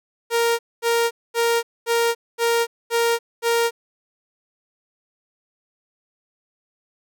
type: tone bursts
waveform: sawtooth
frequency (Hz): 466.2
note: A#4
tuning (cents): 0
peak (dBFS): -13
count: 7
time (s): 0.3-3.71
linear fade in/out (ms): 50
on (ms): 290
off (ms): 230
effects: none